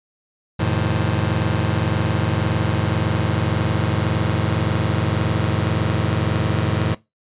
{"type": "chord", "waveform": "sawtooth", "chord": "F dominant seventh", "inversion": "none", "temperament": "just", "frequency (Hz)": [87.31, 109.13, 130.96, 157.15], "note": ["F2", "A2", "C3", "Eb3"], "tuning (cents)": [0, -14, 2, 18], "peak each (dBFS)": [-20, -17, -22, -20], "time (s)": [0.59, 6.95], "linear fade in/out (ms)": 10, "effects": ["noise-tail reverb RT60 0.2 s tail -19 dB re dry", "resampled to 8000 Hz"]}